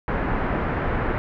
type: low-pass noise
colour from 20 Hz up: pink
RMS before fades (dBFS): -24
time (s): 0.08-1.18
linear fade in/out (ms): 0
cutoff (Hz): 1900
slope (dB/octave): 24
effects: none